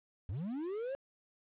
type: linear sweep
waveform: triangle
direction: up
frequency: 77.6 to 560 Hz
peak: -34 dBFS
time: 0.29-0.95 s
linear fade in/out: 0 ms
effects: resampled to 8000 Hz + 11-bit